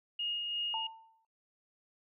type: tone with tremolo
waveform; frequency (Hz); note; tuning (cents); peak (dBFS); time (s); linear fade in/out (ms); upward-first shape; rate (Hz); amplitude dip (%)
sine; 2857; F7; +39; -32; 0.19-0.87; 5; sine; 2.9; 30
type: tone with exponential decay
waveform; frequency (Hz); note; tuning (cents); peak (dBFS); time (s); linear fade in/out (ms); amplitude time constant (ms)
sine; 896; A5; +31; -33; 0.74-1.25; 1; 110
effects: noise-tail reverb RT60 0.4 s tail -23 dB re dry

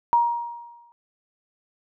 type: tone with exponential decay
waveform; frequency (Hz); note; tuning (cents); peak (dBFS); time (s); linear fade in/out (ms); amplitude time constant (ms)
sine; 945; A#5; +23; -13; 0.13-0.92; 0; 170
effects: none

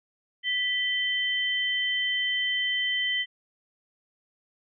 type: tone pair together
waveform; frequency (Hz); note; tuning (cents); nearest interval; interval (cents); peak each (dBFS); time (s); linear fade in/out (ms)
sine; 1975.5 / 3089; B6 / G7; 0 / -26; minor sixth; 774; -27; 0.43-3.26; 50
effects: none

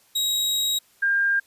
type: tone pair in turn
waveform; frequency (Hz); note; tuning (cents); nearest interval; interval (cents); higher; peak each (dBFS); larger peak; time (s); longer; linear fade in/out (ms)
sawtooth / sine; 3814 / 1603.6; A#7 / G6; +39 / +39; octave + minor third; 1500; first; -18; neither; 0.15-0.79 / 1.02-1.4; first; 10
effects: white hiss -59 dBFS RMS until 1.46 s + resampled to 32000 Hz

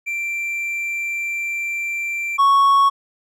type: tone pair in turn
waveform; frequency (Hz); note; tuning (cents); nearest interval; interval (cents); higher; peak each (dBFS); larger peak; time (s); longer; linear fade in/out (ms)
triangle; 2354 / 1108.4; D7 / C#6; +3 / -1; octave + minor second; 1304; first; -20 / -9; second; 0.06-2.38 / 2.38-2.9; first; 20
effects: none

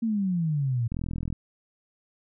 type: exponential sweep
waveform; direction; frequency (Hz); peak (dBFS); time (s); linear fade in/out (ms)
sine; down; 233.1 to 112.7; -23; 0.02-0.88; 10
type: click train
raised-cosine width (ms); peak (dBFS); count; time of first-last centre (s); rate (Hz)
5; -19; 18; 0.92-1.327; 41.8
effects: none

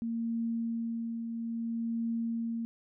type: tone with tremolo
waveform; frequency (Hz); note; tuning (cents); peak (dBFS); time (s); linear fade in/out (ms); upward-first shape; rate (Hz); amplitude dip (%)
sine; 230; A#3; -23; -29; 0.02-2.65; 0; triangle; 0.6; 45
effects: none

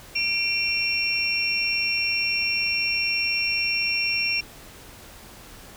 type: tone cluster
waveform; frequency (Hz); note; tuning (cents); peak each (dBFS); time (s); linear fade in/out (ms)
sine; 2366 / 2728 / 5520; D7 / F7 / F8; +12 / -41 / -21; -26; 0.15-4.41; 10
effects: pink hiss -45 dBFS RMS until 5.76 s

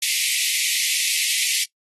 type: high-pass noise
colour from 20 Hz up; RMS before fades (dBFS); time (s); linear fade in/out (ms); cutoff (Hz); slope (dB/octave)
pink; -22; 0.02-1.64; 5; 2000; 96
effects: noise-tail reverb RT60 0.1 s tail -19 dB re dry + AAC 32 kbps

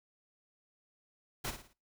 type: noise with echo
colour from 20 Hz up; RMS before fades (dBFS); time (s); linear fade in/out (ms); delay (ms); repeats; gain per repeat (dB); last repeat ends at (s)
pink; -37; 1.44-1.51; 10; 56; 4; -8; 1.734
effects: noise-tail reverb RT60 0.3 s tail -22 dB re dry

